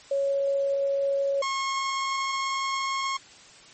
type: tone pair in turn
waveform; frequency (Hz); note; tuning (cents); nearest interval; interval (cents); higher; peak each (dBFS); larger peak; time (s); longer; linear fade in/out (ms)
sine / sawtooth; 554.4 / 1083.5; C#5 / C#6; 0 / -40; octave; 1160; second; -22; neither; 0.11-1.42 / 1.42-3.17; second; 5
effects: white hiss -50 dBFS RMS until 3.73 s + MP3 32 kbps